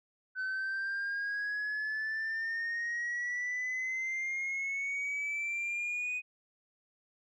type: exponential sweep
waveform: sine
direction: up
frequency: 1513 to 2497 Hz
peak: -30 dBFS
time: 0.35-6.22 s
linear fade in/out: 50 ms
effects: tanh soft clip ceiling -31 dBFS